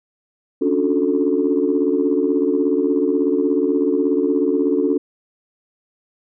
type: chord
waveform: sine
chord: D major seventh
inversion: third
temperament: equal with one note detuned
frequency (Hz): 277.2 / 293.7 / 362.2 / 440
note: C#4 / D4 / F#4 / A4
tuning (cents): 0 / 0 / -37 / 0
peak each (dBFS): -20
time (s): 0.61-4.98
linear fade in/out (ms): 10
effects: tanh soft clip ceiling -6 dBFS